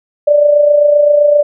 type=tone with amplitude modulation; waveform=sine; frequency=587.3 Hz; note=D5; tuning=in tune; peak=-3 dBFS; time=0.27-1.43 s; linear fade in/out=10 ms; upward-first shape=sine; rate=27.7 Hz; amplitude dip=50%; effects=none